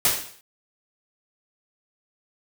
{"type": "noise with exponential decay", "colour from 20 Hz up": "white", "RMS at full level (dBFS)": -17, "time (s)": [0.05, 0.41], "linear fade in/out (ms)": 1, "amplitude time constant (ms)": 77, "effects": []}